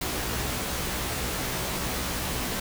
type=noise with comb filter; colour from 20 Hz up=pink; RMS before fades=-30 dBFS; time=0.01-2.6 s; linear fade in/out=5 ms; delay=16 ms; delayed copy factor=+0.65; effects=none